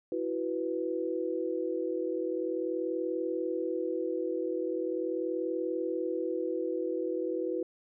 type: chord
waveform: sine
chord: E suspended second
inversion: none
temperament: equal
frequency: 329.6 / 370 / 493.9 Hz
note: E4 / F#4 / B4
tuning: 0 / 0 / 0 cents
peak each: -34 dBFS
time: 0.12-7.63 s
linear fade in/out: 2 ms
effects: none